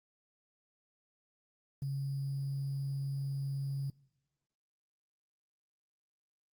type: tone with sample-and-hold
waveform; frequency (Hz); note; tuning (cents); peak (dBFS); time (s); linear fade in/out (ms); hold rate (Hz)
sine; 137.9; C#3; -9; -33; 1.82-3.9; 2; 4900
effects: noise-tail reverb RT60 1.0 s tail -25 dB re dry + Opus 24 kbps